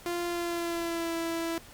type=tone with pitch glide; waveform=sawtooth; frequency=347.1 to 332 Hz; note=F4 to E4; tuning=-11 to +12 cents; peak=-26 dBFS; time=0.06-1.58 s; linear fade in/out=0 ms; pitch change=-77 cents; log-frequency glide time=0.26-1.16 s; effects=pink hiss -51 dBFS RMS until 1.73 s + Opus 48 kbps